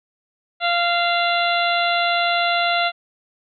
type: harmonic tone with a mistuned harmonic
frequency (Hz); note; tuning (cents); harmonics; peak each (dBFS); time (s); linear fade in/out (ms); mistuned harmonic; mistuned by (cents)
693; F5; -14; 1 / 2 / 3 / 4 / 5 / 6; -20 / -23 / -25 / -26 / -27 / -28; 0.6-2.92; 50; 6; -60
effects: none

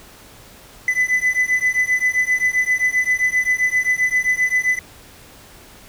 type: beating tone pair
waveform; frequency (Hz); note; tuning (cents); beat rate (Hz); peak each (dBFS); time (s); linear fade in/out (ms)
triangle; 2001 / 2008.6; B6 / B6; +22 / +29; 7.6; -17; 0.88-4.79; 2
effects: pink hiss -44 dBFS RMS until 5.88 s

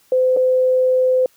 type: tone with dropouts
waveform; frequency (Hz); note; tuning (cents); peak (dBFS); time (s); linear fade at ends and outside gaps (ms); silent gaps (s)
sine; 512; C5; -38; -12; 0.12-1.26; 2; 0.365-0.37
effects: white hiss -56 dBFS RMS until 1.36 s

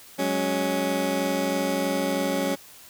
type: chord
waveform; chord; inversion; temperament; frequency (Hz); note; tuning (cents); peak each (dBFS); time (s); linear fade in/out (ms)
20% pulse; F# suspended second; none; just; 185 / 208.1 / 277.5; F#3 / G#3 / C#4; 0 / +4 / +2; -25 / -26 / -21; 0.18-2.56; 20
effects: white hiss -48 dBFS RMS until 2.89 s

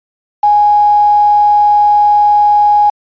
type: tone with quantisation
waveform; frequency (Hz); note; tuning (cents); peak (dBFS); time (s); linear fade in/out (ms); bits
sine; 830.6; G#5; 0; -5; 0.43-2.9; 5; 5
effects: resampled to 11025 Hz

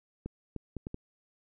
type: clicks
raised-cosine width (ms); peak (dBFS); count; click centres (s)
3; -24; 5; 0.26 / 0.563 / 0.767 / 0.869 / 0.944
effects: none

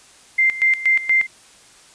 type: tone with tremolo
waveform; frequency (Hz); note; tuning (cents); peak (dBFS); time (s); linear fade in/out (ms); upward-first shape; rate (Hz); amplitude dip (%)
sine; 2091; C7; -2; -12; 0.38-1.27; 10; square; 4.2; 80
effects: white hiss -48 dBFS RMS until 1.94 s + resampled to 22050 Hz

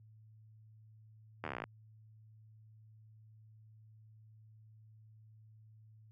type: slowing click train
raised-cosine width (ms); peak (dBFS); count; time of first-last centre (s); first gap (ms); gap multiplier
0.5; -24; 14; 1.44-1.64; 12; 1.04
effects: added 109 Hz sine -56 dBFS peak until 6.11 s + high-pass 80 Hz 12 dB/octave

